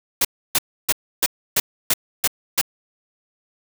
white noise bursts, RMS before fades -17 dBFS, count 8, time 0.21-2.614 s, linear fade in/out 5 ms, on 38 ms, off 300 ms, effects none

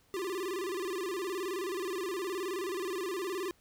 square tone with vibrato, 370 Hz, F#4, in tune, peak -34 dBFS, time 0.14-3.51 s, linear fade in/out 0 ms, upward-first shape square, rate 19 Hz, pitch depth 110 cents each way, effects pink hiss -67 dBFS RMS until 3.6 s

